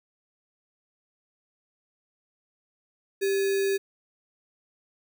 sine tone with sample-and-hold, 392.5 Hz, G4, 2 cents sharp, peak -22 dBFS, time 3.21-3.78 s, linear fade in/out 20 ms, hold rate 2100 Hz, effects none

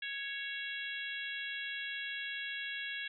harmonic tone with a mistuned harmonic, 554.4 Hz, C#5, in tune, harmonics 3 / 4 / 5 / 6 / 7, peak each -41 / -45 / -44 / -44 / -50 dBFS, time 0.02-3.08 s, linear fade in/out 5 ms, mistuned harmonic 5, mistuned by -17 cents, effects none

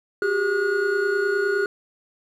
triangle tone cluster, 374.9 / 404.6 / 1445 Hz, F#4 / G#4 / F#6, +23 / -45 / -41 cents, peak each -25 / -20 / -23 dBFS, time 0.22-1.66 s, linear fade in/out 2 ms, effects none

